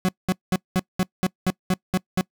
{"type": "tone bursts", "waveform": "40% pulse", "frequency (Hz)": 185, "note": "F#3", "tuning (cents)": 0, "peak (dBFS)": -17, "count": 10, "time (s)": [0.05, 2.21], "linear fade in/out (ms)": 0, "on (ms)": 36, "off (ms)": 200, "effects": ["noise-tail reverb RT60 0.1 s tail -24 dB re dry"]}